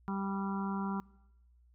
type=harmonic tone; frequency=196 Hz; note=G3; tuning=in tune; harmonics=1 / 2 / 4 / 5 / 6 / 7; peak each=-34 / -45 / -45 / -42 / -46 / -46 dBFS; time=0.08-1 s; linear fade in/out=0 ms; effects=noise-tail reverb RT60 1.0 s tail -24 dB re dry + added 60 Hz sine -61 dBFS peak until 1.74 s